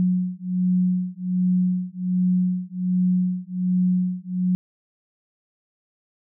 sine beating tone pair, 181.3 / 182.6 Hz, F#3 / F#3, -35 / -23 cents, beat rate 1.3 Hz, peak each -22 dBFS, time 0-4.55 s, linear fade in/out 0 ms, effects none

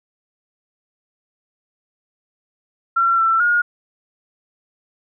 sine tone with pitch steps, 1361 / 1339 / 1431 Hz, F6 / E6 / F6, -45 / +27 / +42 cents, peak -13 dBFS, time 2.96-3.62 s, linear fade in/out 10 ms, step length 220 ms, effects none

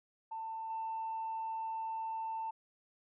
sine tone with level steps, 893 Hz, A5, 25 cents sharp, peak -38 / -35 dBFS, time 0.31-2.51 s, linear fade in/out 10 ms, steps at 0.7 s, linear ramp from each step 2 ms, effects tanh soft clip ceiling -32 dBFS

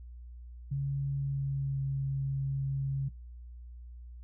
sine tone with pitch glide, 138.59 to 136.45 Hz, C#3 to C#3, 0 to -27 cents, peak -29 dBFS, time 0.71-3.09 s, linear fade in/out 10 ms, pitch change -27 cents, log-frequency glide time 1.17-1.81 s, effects noise-tail reverb RT60 0.2 s tail -18 dB re dry + added 60 Hz sine -44 dBFS peak until 4.23 s

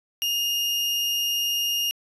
35% pulse tone, 2837 Hz, F7, 27 cents sharp, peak -21 dBFS, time 0.22-1.91 s, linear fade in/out 0 ms, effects resampled to 32000 Hz

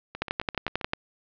two click trains, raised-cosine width 0.3 ms, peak -19 / -9 dBFS, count 6 / 9, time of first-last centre 0.15-0.812 / 0.22-0.934 s, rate 7.55 / 11.2 Hz, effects low-pass 4000 Hz 12 dB/octave

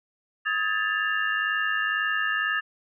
sine tone cluster, 1261 / 1650 / 1752 / 2792 Hz, D#6 / G#6 / A6 / F7, +23 / -12 / -8 / -1 cents, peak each -30 / -29 / -26 / -33 dBFS, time 0.45-2.61 s, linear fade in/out 20 ms, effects none

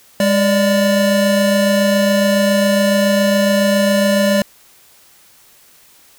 square tone pair together, 203.6 / 583.6 Hz, G#3 / D5, -34 / -11 cents, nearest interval octave + tritone, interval 1823 cents, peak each -15 dBFS, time 0.2-4.42 s, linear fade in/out 2 ms, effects white hiss -48 dBFS RMS until 6.18 s

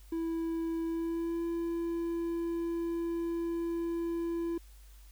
triangle tone with pitch glide, 329.6 to 337.1 Hz, E4 to E4, 0 to +39 cents, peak -29 dBFS, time 0.12-4.58 s, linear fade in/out 5 ms, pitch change +39 cents, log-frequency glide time 0.86-1.43 s, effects added 50 Hz sine -51 dBFS peak until 5.11 s + white hiss -63 dBFS RMS until 5.11 s

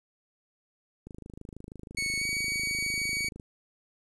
click train, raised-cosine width 3 ms, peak -30 dBFS, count 62, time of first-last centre 1.07-3.398 s, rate 26.2 Hz
sawtooth tone with pitch glide, 2217 to 2256 Hz, C#7 to C#7, 0 to +30 cents, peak -25 dBFS, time 1.97-3.29 s, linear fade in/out 5 ms, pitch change +30 cents, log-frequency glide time 2.19-2.24 s
effects resampled to 24000 Hz + 10-bit

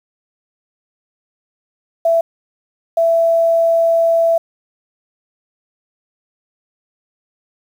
sine tone bursts at uneven times, 665 Hz, E5, 15 cents sharp, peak -10 dBFS, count 2, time 2.05-2.21 / 2.97-4.38 s, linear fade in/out 5 ms, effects 7-bit

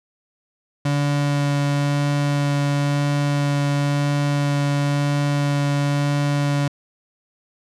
35% pulse tone with vibrato, 143.5 Hz, D3, 40 cents flat, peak -16 dBFS, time 0.85-6.68 s, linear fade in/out 5 ms, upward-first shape sine, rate 0.98 Hz, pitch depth 8 cents each way, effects low-pass 8000 Hz 12 dB/octave

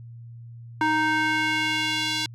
square tone with band-pass filter sweep, 311.1 Hz, D#4, in tune, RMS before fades -24 dBFS, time 0.81-2.26 s, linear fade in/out 2 ms, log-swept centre 1200 to 4000 Hz, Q 1.6, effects added 117 Hz sine -39 dBFS peak until 2.34 s

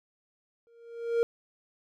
triangle tone with exponential growth, 466.2 Hz, A#4, in tune, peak -18 dBFS, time 0.67-1.23 s, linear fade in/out 0 ms, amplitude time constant 120 ms, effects none

